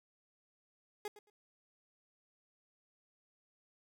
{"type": "tone with echo", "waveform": "30% pulse", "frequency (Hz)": 416.9, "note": "G#4", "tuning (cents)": 7, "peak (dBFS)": -36, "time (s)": [1.05, 1.08], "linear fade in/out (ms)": 2, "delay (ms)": 110, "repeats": 2, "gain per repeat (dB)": -15, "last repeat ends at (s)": 1.3, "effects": []}